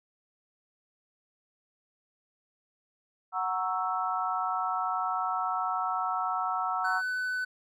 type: chord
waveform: sine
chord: F# dominant seventh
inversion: none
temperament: equal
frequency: 740 / 932.3 / 1108.7 / 1318.5 Hz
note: F#5 / A#5 / C#6 / E6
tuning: 0 / 0 / 0 / 0 cents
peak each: -32 / -35 / -36 / -31 dBFS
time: 3.32-7.02 s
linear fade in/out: 50 ms
type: tone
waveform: triangle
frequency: 1502 Hz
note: F#6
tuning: 26 cents sharp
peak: -27 dBFS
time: 6.84-7.45 s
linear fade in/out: 10 ms
effects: none